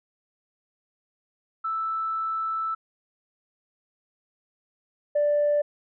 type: tone pair in turn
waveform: sine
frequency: 1318.5 / 587.3 Hz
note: E6 / D5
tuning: 0 / 0 cents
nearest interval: octave + major second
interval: 1400 cents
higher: first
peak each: -25 / -18 dBFS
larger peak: second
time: 1.64-2.75 / 5.15-5.62 s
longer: first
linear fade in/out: 10 ms
effects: tanh soft clip ceiling -16 dBFS